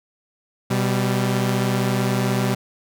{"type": "tone pair together", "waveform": "sawtooth", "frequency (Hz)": [125.35, 195.9], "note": ["B2", "G3"], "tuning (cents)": [26, -1], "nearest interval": "minor sixth", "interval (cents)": 773, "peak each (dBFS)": [-17, -18], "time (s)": [0.7, 2.55], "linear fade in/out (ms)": 10, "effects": []}